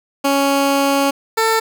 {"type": "tone pair in turn", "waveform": "15% pulse", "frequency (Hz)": [277.8, 446.9], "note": ["C#4", "A4"], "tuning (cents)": [4, 27], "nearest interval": "minor sixth", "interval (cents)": 823, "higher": "second", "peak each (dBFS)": -7, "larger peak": "neither", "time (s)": [[0.24, 1.11], [1.37, 1.6]], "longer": "first", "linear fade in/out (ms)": 10, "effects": []}